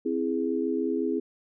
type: chord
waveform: sine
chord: C augmented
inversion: none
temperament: equal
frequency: 261.6 / 329.6 / 415.3 Hz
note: C4 / E4 / G#4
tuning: 0 / 0 / 0 cents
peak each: -29 dBFS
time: 0.05-1.2 s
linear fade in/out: 10 ms
effects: none